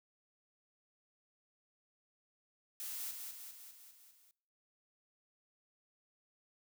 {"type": "noise with echo", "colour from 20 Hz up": "blue", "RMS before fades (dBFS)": -43, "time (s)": [2.8, 3.11], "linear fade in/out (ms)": 0, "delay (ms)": 200, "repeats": 6, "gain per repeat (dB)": -4, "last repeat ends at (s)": 4.31, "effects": ["noise-tail reverb RT60 0.7 s tail -24 dB re dry"]}